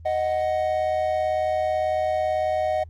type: tone pair together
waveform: triangle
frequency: 622.9 / 741 Hz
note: D#5 / F#5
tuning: +2 / +2 cents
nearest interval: minor third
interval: 300 cents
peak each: -21 / -23 dBFS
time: 0.05-2.84 s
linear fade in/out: 10 ms
effects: added 82 Hz sine -40 dBFS peak until 2.89 s + Opus 24 kbps